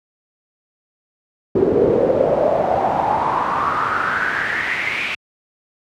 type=noise with band-pass filter sweep; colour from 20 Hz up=brown; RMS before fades=-18 dBFS; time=1.55-5.15 s; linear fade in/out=5 ms; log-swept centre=380 to 2500 Hz; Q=6; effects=high-pass 80 Hz 12 dB/octave